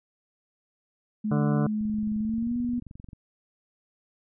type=tone with pitch glide; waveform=sine; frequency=213.5 to 242.4 Hz; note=G#3 to B3; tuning=+48 to -32 cents; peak=-25 dBFS; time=1.24-2.8 s; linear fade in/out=10 ms; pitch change=+220 cents; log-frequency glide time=2.19-2.57 s
type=harmonic tone; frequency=146.83 Hz; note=D3; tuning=in tune; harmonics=1 / 2 / 3 / 4 / 5 / 7 / 8 / 9 / 10; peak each=-24 / -30 / -34 / -36 / -38 / -41 / -42 / -43 / -44 dBFS; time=1.31-1.67 s; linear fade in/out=5 ms
type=click train; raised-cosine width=5 ms; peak=-31 dBFS; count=31; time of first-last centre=1.81-3.132 s; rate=22.7 Hz
effects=none